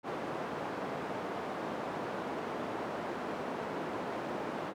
white band-pass noise, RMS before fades -38 dBFS, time 0.03-4.74 s, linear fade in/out 50 ms, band 190 to 810 Hz, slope 12 dB/octave, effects none

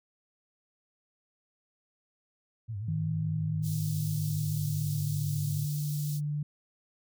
sine tone with vibrato, 105.5 Hz, G#2, 28 cents sharp, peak -33 dBFS, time 2.68-5.66 s, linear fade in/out 20 ms, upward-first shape sine, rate 7.6 Hz, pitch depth 140 cents each way
sine tone with pitch glide, 158.3 to 147.7 Hz, D#3 to D3, +30 to +10 cents, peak -29 dBFS, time 2.88-6.43 s, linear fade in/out 5 ms, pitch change -120 cents, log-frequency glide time 3.14-5.11 s
white high-pass noise, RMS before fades -43 dBFS, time 3.62-6.21 s, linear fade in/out 50 ms, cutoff 4000 Hz, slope 24 dB/octave
effects none

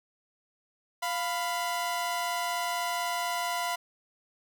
sawtooth tone pair together, 698.5 / 995.6 Hz, F5 / B5, 0 / +14 cents, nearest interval tritone, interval 614 cents, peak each -28 dBFS, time 1.02-3.76 s, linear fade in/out 10 ms, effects none

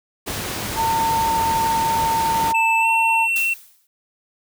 pink noise, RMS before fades -26 dBFS, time 0.26-2.53 s, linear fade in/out 20 ms
sine tone, 905 Hz, A5, 48 cents sharp, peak -17 dBFS, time 0.75-3.28 s, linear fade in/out 50 ms
triangle tone with pitch glide, 2637 to 2710 Hz, E7 to E7, 0 to +47 cents, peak -16 dBFS, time 2.54-3.54 s, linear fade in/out 10 ms, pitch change +47 cents, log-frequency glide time 2.8-2.87 s
blue noise with exponential decay, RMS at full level -25 dBFS, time 3.36-3.87 s, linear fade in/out 2 ms, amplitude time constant 110 ms
effects high-pass 60 Hz 12 dB/octave

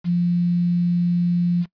sine tone with quantisation, 174.61 Hz, F3, in tune, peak -16 dBFS, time 0.04-1.66 s, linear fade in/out 50 ms, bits 7, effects noise-tail reverb RT60 0.1 s tail -21 dB re dry + resampled to 11025 Hz

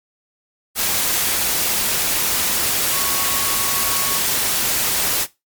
sine tone in noise, 1108.7 Hz, C#6, in tune, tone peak -28 dBFS, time 2.91-4.22 s, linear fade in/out 50 ms, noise white, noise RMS -19 dBFS, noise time 0.75-5.27 s, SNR -12 dB, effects noise-tail reverb RT60 0.2 s tail -17 dB re dry + MP3 96 kbps

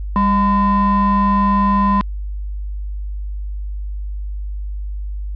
triangle ring-modulated tone, 409.6 Hz, G#4, 24 cents flat, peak -7 dBFS, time 0.16-2.01 s, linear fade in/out 0 ms, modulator 608 Hz, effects added 50 Hz sine -22 dBFS peak until 5.35 s + resampled to 11025 Hz

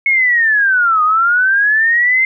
sine linear two-way sweep, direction down then up, 2197 to 1224 to 2095 Hz, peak -9 dBFS, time 0.06-2.25 s, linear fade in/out 2 ms, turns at 1.03 s, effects none

